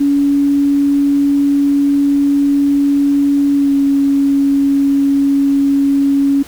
sine tone with pitch glide, 282.7 to 278.5 Hz, C#4 to C#4, +34 to +8 cents, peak -9 dBFS, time 0-6.43 s, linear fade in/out 10 ms, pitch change -26 cents, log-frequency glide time 3.54-3.74 s, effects pink hiss -37 dBFS RMS until 6.47 s

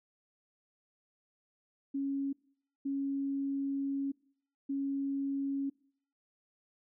sine tone bursts at uneven times, 276.1 Hz, C#4, 7 cents flat, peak -31 dBFS, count 3, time 1.94-2.33 / 2.85-4.12 / 4.69-5.7 s, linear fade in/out 10 ms, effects noise-tail reverb RT60 0.6 s tail -24 dB re dry

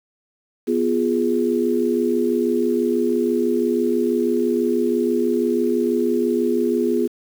sine chord, F diminished, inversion second, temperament equal, 246.9 / 349.2 / 415.3 Hz, Cb4 / F4 / Ab4, 0 / 0 / 0 cents, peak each -21 dBFS, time 0.67-7.08 s, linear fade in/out 20 ms, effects 7-bit

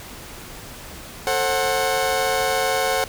sawtooth chord, F# diminished, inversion first, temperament just, 444 / 532.8 / 740 Hz, A4 / C5 / F#5, +16 / +31 / 0 cents, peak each -22 / -19 / -19 dBFS, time 1.27-3.04 s, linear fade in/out 0 ms, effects pink hiss -38 dBFS RMS until 3.08 s

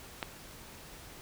click, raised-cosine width 0.3 ms, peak -17 dBFS, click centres 0.228 s, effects pink hiss -50 dBFS RMS until 1.21 s

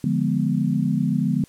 sine chord, D diminished seventh, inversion none, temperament equal, 146.83 / 174.61 / 207.7 / 246.9 Hz, D3 / F3 / Ab3 / Cb4, 0 / 0 / 0 / 0 cents, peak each -24 dBFS, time 0.04-1.44 s, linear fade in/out 2 ms, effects white hiss -54 dBFS RMS until 1.48 s + low-pass 12000 Hz 12 dB/octave

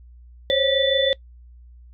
sine tone cluster, 529 / 555 / 1941 / 3504 Hz, C5 / C#5 / B6 / A7, +19 / +2 / -31 / -8 cents, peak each -21 / -22 / -28 / -21 dBFS, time 0.5-1.13 s, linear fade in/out 0 ms, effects noise-tail reverb RT60 0.1 s tail -22 dB re dry + added 60 Hz sine -43 dBFS peak until 1.93 s

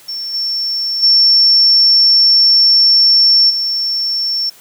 sine tone with level steps, 5430 Hz, F8, 50 cents flat, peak -20 / -15 / -6 / -14 dBFS, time 0.08-4.5 s, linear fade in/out 10 ms, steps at 0.33 / 1.02 / 3.49 s, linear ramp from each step 20 ms, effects white hiss -43 dBFS RMS until 4.6 s + high-pass 80 Hz 12 dB/octave

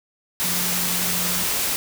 sine tone in noise, 178.1 Hz, F3, 34 cents sharp, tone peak -31 dBFS, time 0.44-1.43 s, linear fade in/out 0 ms, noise white, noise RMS -23 dBFS, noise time 0.4-1.76 s, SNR -11 dB, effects none

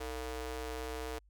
sawtooth ring-modulated tone, 254.5 Hz, C4, 48 cents flat, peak -31 dBFS, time 0-1.19 s, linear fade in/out 10 ms, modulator 195 Hz, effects added 50 Hz sine -61 dBFS peak until 1.29 s

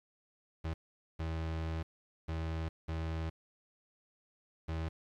35% pulse tone bursts at uneven times, 80.8 Hz, E2, 34 cents flat, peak -33 dBFS, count 5, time 0.64-0.74 / 1.19-1.83 / 2.28-2.69 / 2.88-3.3 / 4.68-4.89 s, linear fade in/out 10 ms, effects low-pass 4000 Hz 12 dB/octave + 11-bit

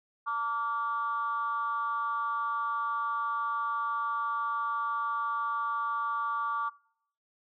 sine tone with amplitude modulation, 1154 Hz, D6, 31 cents flat, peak -24 dBFS, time 0.26-6.7 s, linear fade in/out 20 ms, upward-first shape sine, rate 254 Hz, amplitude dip 90%, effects noise-tail reverb RT60 0.7 s tail -24 dB re dry + tanh soft clip ceiling -20 dBFS

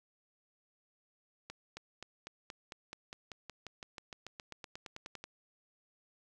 accelerating click train, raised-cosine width 0.2 ms, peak -27 dBFS, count 24, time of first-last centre 1.5-5.24 s, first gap 270 ms, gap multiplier 0.95, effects none

